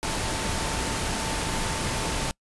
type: tone in noise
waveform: sine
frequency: 892 Hz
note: A5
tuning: 23 cents sharp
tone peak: -37 dBFS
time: 0.03-2.31 s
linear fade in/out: 0 ms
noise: pink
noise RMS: -28 dBFS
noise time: 0.03-2.31 s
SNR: -12 dB
effects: noise-tail reverb RT60 0.1 s tail -26 dB re dry + resampled to 24000 Hz